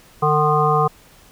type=harmonic tone with a mistuned harmonic; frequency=150.6 Hz; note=D3; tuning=44 cents sharp; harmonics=1 / 3 / 5 / 7 / 8; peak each=-20 / -20 / -20 / -20 / -20 dBFS; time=0.22-0.88 s; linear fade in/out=10 ms; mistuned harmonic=8; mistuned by=+32 cents; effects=pink hiss -49 dBFS RMS until 1.31 s